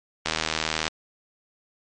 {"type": "click train", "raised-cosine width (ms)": 0.2, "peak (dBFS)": -6, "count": 50, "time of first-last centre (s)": [0.26, 0.879], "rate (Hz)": 79.1, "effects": ["MP3 48 kbps"]}